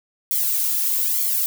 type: noise with flanger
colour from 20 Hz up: violet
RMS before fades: -21 dBFS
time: 0.31-1.46 s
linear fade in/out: 0 ms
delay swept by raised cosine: 0.9 to 2.3 ms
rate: 1.1 Hz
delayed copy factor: +0.85
effects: none